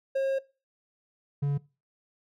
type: tone pair in turn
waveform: triangle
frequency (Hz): 539 / 142.43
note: C#5 / C#3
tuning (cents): -49 / +47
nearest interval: octave + major seventh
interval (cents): 2304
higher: first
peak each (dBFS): -22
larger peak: neither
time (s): 0.15-0.39 / 1.42-1.58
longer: first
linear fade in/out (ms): 10
effects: noise-tail reverb RT60 0.3 s tail -21 dB re dry